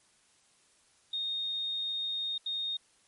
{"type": "tone bursts at uneven times", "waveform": "sine", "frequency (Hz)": 3697, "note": "A#7", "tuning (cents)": -15, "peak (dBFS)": -31, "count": 2, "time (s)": [[1.13, 2.38], [2.46, 2.77]], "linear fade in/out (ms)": 5, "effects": ["white hiss -66 dBFS RMS until 3.07 s", "MP3 48 kbps"]}